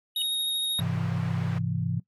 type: tone with exponential growth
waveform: square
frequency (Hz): 2960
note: F#7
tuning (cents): 0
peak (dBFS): -27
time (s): 0.15-0.22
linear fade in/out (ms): 1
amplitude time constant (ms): 15
type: tone with vibrato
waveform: square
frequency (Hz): 3744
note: A#7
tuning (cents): +7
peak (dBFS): -26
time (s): 0.16-0.8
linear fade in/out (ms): 2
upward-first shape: triangle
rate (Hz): 13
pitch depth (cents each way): 9
type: low-pass noise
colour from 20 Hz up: white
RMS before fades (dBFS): -42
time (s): 0.78-1.59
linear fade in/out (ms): 10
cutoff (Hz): 1600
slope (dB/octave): 12
type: chord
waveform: sine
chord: Ab augmented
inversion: none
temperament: equal with one note detuned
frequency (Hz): 103.83 / 130.81 / 167.11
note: Ab2 / C3 / E3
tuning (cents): 0 / 0 / +24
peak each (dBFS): -31 / -30 / -29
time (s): 0.79-2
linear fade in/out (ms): 5
effects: noise-tail reverb RT60 0.1 s tail -18 dB re dry